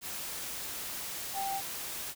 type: tone in noise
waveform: sine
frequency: 784 Hz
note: G5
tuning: in tune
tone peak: -32 dBFS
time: 1.33-1.62 s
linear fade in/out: 50 ms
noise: white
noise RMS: -39 dBFS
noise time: 0.01-2.15 s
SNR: +4 dB
effects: none